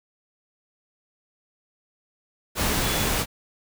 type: tone in noise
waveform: sine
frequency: 3422 Hz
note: A7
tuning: 49 cents flat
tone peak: -33 dBFS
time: 2.81-3.08 s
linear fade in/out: 50 ms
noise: pink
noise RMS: -24 dBFS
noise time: 2.55-3.26 s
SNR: -12 dB
effects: none